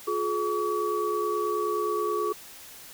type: tone cluster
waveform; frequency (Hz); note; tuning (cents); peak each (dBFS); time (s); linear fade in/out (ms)
sine; 354.6 / 424 / 1138; F4 / G#4 / C#6; +26 / +36 / +45; -31 / -28 / -29; 0.07-2.33; 10
effects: white hiss -46 dBFS RMS until 2.93 s